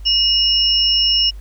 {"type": "tone pair together", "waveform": "sine", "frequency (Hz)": [2878, 5350], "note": ["F#7", "E8"], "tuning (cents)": [-49, 25], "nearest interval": "major seventh", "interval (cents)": 1074, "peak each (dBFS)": -15, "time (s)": [0.05, 1.31], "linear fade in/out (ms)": 20, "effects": ["added 50 Hz sine -30 dBFS peak until 1.4 s", "pink hiss -53 dBFS RMS until 1.4 s"]}